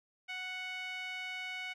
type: tone with band-pass filter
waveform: sawtooth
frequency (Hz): 740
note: F#5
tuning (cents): 0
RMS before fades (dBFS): -41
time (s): 0.28-1.74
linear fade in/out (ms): 20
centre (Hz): 2400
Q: 3.4
effects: none